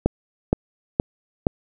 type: click train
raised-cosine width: 2 ms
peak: -3 dBFS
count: 4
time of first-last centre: 0.06-1.468 s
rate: 2.13 Hz
effects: none